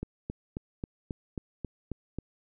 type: click train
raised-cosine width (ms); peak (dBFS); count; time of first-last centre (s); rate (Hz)
3; -21; 9; 0.03-2.186; 3.71
effects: none